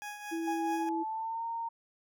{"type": "tone with tremolo", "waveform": "20% pulse", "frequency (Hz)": 830.6, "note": "G#5", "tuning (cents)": 0, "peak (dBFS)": -33, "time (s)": [0.02, 0.89], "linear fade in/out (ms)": 0, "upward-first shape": "triangle", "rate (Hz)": 4.5, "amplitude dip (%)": 60}
{"type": "tone", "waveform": "sine", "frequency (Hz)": 329.6, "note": "E4", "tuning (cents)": 0, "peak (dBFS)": -32, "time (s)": [0.31, 1.04], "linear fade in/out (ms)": 20}
{"type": "tone with pitch glide", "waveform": "sine", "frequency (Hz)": [825, 920.7], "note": ["G#5", "A#5"], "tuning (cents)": [-12, -22], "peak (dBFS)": -33, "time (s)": [0.47, 1.69], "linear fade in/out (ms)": 10, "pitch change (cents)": 190, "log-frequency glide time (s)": [0.64, 1.44]}
{"effects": []}